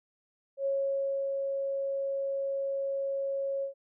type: tone with ADSR envelope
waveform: sine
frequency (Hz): 549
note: C#5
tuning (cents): -17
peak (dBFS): -26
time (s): 0.57-3.74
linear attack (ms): 87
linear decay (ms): 640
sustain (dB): -3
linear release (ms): 110
effects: none